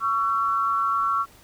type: tone pair together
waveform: sine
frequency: 1120 / 1348.1 Hz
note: C#6 / E6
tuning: +18 / +38 cents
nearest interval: minor third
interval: 320 cents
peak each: -23 dBFS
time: 0-1.26 s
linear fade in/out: 50 ms
effects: pink hiss -52 dBFS RMS until 1.43 s